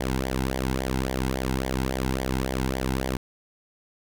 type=tone with flanger; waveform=sawtooth; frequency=65.2 Hz; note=C2; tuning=5 cents flat; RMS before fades=-27 dBFS; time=0-3.17 s; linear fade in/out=5 ms; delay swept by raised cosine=0.74 to 1.74 ms; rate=3.6 Hz; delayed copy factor=-0.75; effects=none